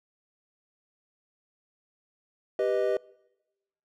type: chord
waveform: triangle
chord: G augmented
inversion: none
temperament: equal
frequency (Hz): 392 / 493.9 / 622.3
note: G4 / B4 / D#5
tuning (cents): 0 / 0 / 0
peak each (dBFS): -26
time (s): 2.59-2.97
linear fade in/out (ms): 2
effects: noise-tail reverb RT60 1.0 s tail -24 dB re dry